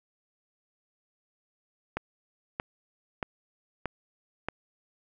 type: click train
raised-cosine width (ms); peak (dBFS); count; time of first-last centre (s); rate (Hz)
0.5; -15; 5; 1.97-4.486; 1.59
effects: none